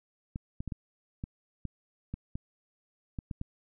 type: clicks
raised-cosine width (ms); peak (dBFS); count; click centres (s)
5; -23; 11; 0.359 / 0.605 / 0.677 / 0.722 / 1.239 / 1.653 / 2.14 / 2.355 / 3.188 / 3.312 / 3.414
effects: none